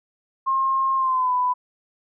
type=tone with pitch glide; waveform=sine; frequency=1068 to 996.5 Hz; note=C6 to B5; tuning=+35 to +15 cents; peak=-18 dBFS; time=0.46-1.54 s; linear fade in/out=20 ms; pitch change=-120 cents; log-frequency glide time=0.96-1.33 s; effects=none